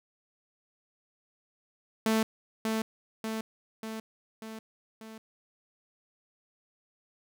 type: tone with echo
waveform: sawtooth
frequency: 221 Hz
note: A3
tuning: 8 cents sharp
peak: -20 dBFS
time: 2.06-2.23 s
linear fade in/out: 2 ms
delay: 590 ms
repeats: 5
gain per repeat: -4 dB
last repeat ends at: 5.18 s
effects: none